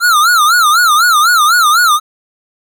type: tone with vibrato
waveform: square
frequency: 1318.5 Hz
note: E6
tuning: in tune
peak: -7 dBFS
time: 0-2 s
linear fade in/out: 50 ms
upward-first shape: sine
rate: 4 Hz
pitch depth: 180 cents each way
effects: none